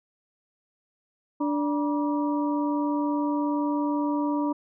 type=harmonic tone with a mistuned harmonic; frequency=293 Hz; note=D4; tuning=4 cents flat; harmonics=1 / 2 / 3 / 4; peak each=-24 / -34 / -31 / -39 dBFS; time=1.4-4.53 s; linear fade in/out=10 ms; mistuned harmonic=3; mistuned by=+150 cents; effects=none